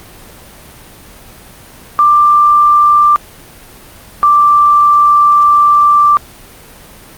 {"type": "tone pair in turn", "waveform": "sine", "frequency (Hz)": [1183, 1175.5], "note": ["D6", "D6"], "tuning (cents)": [12, 1], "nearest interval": "unison", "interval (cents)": 11, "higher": "first", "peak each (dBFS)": -4, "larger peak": "neither", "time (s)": [[1.99, 3.16], [4.23, 6.17]], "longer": "second", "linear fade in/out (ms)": 0, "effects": ["pink hiss -36 dBFS RMS until 7.17 s", "Opus 32 kbps"]}